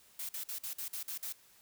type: noise bursts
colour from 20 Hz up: blue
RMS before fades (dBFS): -40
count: 8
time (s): 0.19-1.326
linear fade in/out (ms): 5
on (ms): 100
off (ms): 48
effects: white hiss -63 dBFS RMS until 1.61 s